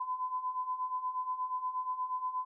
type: beating tone pair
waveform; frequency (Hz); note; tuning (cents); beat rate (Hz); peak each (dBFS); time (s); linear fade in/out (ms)
sine; 1007 / 1015.4; B5 / B5; +33 / +48; 8.4; -39 / -34; 0-2.45; 10
effects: none